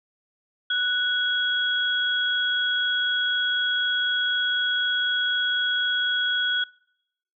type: tone pair together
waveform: sine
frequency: 1480 / 3322 Hz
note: F#6 / G#7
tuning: 0 / 0 cents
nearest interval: octave + major second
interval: 1400 cents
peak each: -24 dBFS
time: 0.7-6.64 s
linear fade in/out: 5 ms
effects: noise-tail reverb RT60 0.8 s tail -24 dB re dry